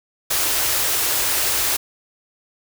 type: band-stop noise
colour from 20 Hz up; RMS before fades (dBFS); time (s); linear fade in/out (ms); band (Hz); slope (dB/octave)
white; -20; 0.3-1.77; 10; 130 to 280; 48
effects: none